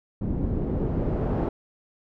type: noise with low-pass filter sweep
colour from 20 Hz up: pink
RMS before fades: -26 dBFS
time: 0.21-1.49 s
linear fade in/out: 5 ms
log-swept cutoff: 270 to 650 Hz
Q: 0.93
effects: none